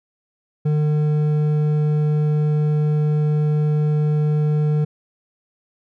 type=tone with hard clipping; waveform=triangle; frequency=150.7 Hz; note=D3; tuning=45 cents sharp; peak=-17 dBFS; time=0.65-4.85 s; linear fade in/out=10 ms; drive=10 dB; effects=none